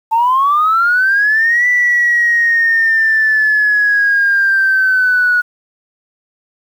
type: linear two-way sweep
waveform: sine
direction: up then down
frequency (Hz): 880 to 1975.5 to 1454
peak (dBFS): -8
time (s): 0.11-5.42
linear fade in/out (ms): 20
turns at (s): 1.67
effects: tanh soft clip ceiling -4 dBFS + 7-bit